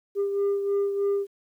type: beating tone pair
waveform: sine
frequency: 400 / 403.2 Hz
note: G4 / G4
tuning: +35 / +49 cents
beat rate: 3.2 Hz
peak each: -21 / -29 dBFS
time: 0.15-1.27 s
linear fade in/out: 50 ms
effects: tanh soft clip ceiling -20 dBFS + 10-bit